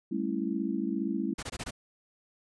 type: chord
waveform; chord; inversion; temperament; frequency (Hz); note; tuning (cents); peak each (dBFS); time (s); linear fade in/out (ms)
sine; A dominant seventh; third; just; 198 / 220 / 275 / 330; G3 / A3 / C#4 / E4; +18 / 0 / -14 / +2; -34; 0.11-1.34; 10
type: noise bursts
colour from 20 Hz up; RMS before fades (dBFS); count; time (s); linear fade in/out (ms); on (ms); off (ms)
pink; -37; 5; 1.38-1.709; 10; 49; 21
effects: resampled to 22050 Hz